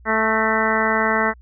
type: harmonic tone with a mistuned harmonic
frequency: 219.8 Hz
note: A3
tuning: 2 cents flat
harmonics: 1 / 2 / 3 / 4 / 5 / 6 / 7 / 8 / 9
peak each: -25 / -25 / -25 / -25 / -25 / -25 / -25 / -25 / -25 dBFS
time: 0.05-1.34 s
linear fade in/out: 50 ms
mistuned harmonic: 8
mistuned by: +39 cents
effects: added 60 Hz sine -43 dBFS peak until 1.41 s